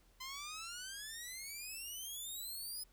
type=exponential sweep; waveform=10% pulse; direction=up; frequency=1023 to 5100 Hz; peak=-36 dBFS; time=0.2-2.84 s; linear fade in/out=10 ms; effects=added 42 Hz sine -66 dBFS peak until 2.92 s + pink hiss -71 dBFS RMS until 2.92 s